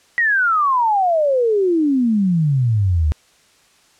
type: exponential sweep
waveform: sine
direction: down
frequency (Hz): 1940 to 72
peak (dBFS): -13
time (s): 0.18-3.12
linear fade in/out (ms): 0
effects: white hiss -54 dBFS RMS until 3.99 s + low-pass 8000 Hz 12 dB/octave